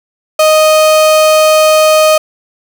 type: tone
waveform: 35% pulse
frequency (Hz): 622.3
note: D#5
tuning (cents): 0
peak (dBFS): -3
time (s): 0.39-2.18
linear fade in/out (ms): 5
effects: none